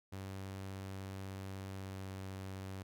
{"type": "tone with pitch glide", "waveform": "sawtooth", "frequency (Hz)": [96.4, 95.68], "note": ["G2", "G2"], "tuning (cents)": [-28, -41], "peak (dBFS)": -39, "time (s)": [0.12, 2.83], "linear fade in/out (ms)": 10, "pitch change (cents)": -13, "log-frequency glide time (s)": [1.68, 2.07], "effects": []}